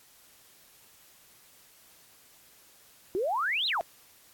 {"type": "exponential two-way sweep", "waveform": "sine", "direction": "up then down", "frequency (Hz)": [349.2, 4186, 610], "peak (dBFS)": -26, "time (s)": [3.15, 3.81], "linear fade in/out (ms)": 0, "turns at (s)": 3.67, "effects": ["white hiss -58 dBFS RMS until 4.33 s", "AAC 64 kbps"]}